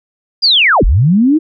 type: linear two-way sweep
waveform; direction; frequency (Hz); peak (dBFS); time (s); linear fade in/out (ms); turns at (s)
sine; down then up; 4958 to 30.21 to 326.6; -6; 0.42-1.39; 20; 0.84
effects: none